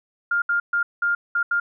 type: tone bursts at uneven times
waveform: sine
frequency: 1405 Hz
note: F6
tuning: 10 cents sharp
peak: -18 dBFS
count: 6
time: 0.31-0.42 / 0.49-0.6 / 0.73-0.83 / 1.02-1.15 / 1.35-1.43 / 1.51-1.6 s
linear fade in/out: 5 ms
effects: none